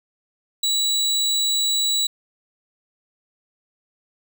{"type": "tone", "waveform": "30% pulse", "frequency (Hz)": 3919, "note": "B7", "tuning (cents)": -14, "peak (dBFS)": -16, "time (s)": [0.63, 2.07], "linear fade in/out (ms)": 5, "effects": []}